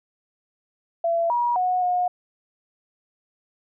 sine tone with pitch steps, 674 / 959 / 731 / 720 Hz, E5 / A#5 / F#5 / F#5, +38 / +49 / -21 / -47 cents, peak -19 dBFS, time 1.04-2.08 s, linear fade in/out 5 ms, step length 260 ms, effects none

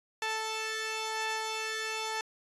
10% pulse tone pair together, 440 / 879 Hz, A4 / A5, 0 / -2 cents, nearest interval octave, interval 1198 cents, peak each -27 dBFS, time 0.22-2.21 s, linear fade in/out 2 ms, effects resampled to 24000 Hz

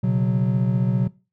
triangle chord, B suspended second, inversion none, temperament equal, 123.47 / 138.59 / 185 Hz, B2 / C#3 / F#3, 0 / 0 / 0 cents, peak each -19 / -23 / -19 dBFS, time 0.03-1.08 s, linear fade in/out 10 ms, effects noise-tail reverb RT60 0.3 s tail -20 dB re dry

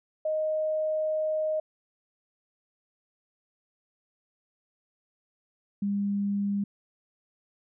sine tone pair in turn, 622.3 / 201.3 Hz, D#5 / G3, 0 / +46 cents, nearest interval octave + minor sixth, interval 1954 cents, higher first, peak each -25 dBFS, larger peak neither, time 0.25-1.6 / 5.82-6.64 s, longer first, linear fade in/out 5 ms, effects none

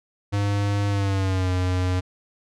square tone with pitch glide, 101.4 to 91.39 Hz, G#2 to F#2, -41 to -21 cents, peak -21 dBFS, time 0.32-2.01 s, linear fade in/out 20 ms, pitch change -180 cents, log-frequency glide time 0.89-1.51 s, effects low-pass 7000 Hz 12 dB/octave

